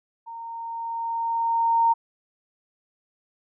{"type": "tone with level ramp", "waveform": "sine", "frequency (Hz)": 921, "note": "A#5", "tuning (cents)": -21, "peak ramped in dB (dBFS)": [-35, -15], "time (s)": [0.26, 1.94], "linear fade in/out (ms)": 20, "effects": []}